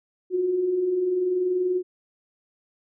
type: tone pair together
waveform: sine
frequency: 344.3 / 364.8 Hz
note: F4 / F#4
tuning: -25 / -24 cents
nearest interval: minor second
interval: 101 cents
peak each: -33 / -21 dBFS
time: 0.3-1.83 s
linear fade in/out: 50 ms
effects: none